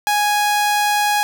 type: tone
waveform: sawtooth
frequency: 830 Hz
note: G#5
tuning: 1 cent flat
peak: -11 dBFS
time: 0.07-1.23 s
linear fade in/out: 0 ms
effects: none